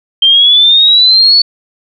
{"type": "exponential sweep", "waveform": "sine", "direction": "up", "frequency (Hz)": [3136, 4472], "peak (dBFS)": -3, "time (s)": [0.22, 1.42], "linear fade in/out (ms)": 5, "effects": []}